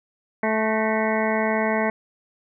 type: harmonic tone with a mistuned harmonic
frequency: 218.5 Hz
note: A3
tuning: 12 cents flat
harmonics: 1 / 2 / 3 / 4 / 5 / 7 / 8 / 9 / 10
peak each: -25 / -27 / -25 / -28 / -32 / -33 / -33 / -30 / -33 dBFS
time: 0.43-1.9 s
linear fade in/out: 2 ms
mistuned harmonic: 8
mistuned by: +72 cents
effects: none